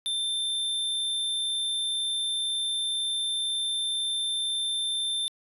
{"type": "tone", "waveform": "square", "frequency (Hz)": 3569, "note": "A7", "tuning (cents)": 24, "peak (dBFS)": -27, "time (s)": [0.06, 5.28], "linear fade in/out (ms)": 0, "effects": ["resampled to 32000 Hz"]}